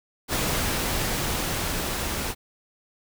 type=noise with level ramp; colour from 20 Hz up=pink; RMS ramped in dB=-25 to -29 dBFS; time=0.28-2.35 s; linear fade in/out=50 ms; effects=none